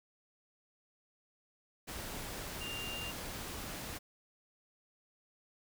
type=tone in noise; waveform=sine; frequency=2794 Hz; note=F7; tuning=in tune; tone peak=-41 dBFS; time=2.6-3.12 s; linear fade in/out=20 ms; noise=pink; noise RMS=-43 dBFS; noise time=1.87-3.99 s; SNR=-1 dB; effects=none